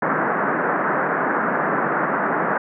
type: band-pass noise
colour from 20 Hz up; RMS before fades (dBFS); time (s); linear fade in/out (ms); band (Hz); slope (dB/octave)
white; -21; 0.02-2.58; 5; 150 to 1700; 48
effects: none